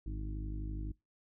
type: harmonic tone with a mistuned harmonic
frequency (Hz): 51.91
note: G#1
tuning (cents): 0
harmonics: 1 / 2 / 3 / 4 / 5 / 6 / 7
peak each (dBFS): -37 / -45 / -50 / -52 / -54 / -48 / -61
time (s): 0.06-0.92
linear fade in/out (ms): 5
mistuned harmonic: 3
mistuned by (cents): -74
effects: noise-tail reverb RT60 0.2 s tail -23 dB re dry